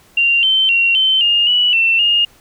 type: tone with pitch steps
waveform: sine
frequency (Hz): 2772 / 3093 / 2746 / 3082 / 2830 / 2945 / 2690 / 2839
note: F7 / G7 / F7 / G7 / F7 / F#7 / E7 / F7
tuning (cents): -14 / -24 / -30 / -30 / +22 / -9 / +34 / +28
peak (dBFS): -10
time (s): 0.17-2.25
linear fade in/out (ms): 5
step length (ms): 260
effects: pink hiss -49 dBFS RMS until 2.4 s